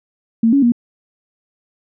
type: tone with pitch steps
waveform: sine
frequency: 227.3 / 279.1 / 238.1 Hz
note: A#3 / C#4 / A#3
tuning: -43 / +12 / +37 cents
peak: -9 dBFS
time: 0.43-0.721 s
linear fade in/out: 5 ms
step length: 97 ms
effects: none